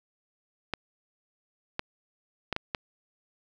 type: clicks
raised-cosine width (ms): 0.3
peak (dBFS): -13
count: 5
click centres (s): 0.737 / 1.794 / 2.527 / 2.564 / 2.748
effects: none